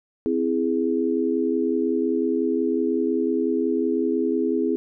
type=chord; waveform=sine; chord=C augmented; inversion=none; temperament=equal with one note detuned; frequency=259.2 / 329.6 / 415.3 Hz; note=C4 / E4 / G#4; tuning=-16 / 0 / 0 cents; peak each=-24 dBFS; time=0.26-4.76 s; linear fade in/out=0 ms; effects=none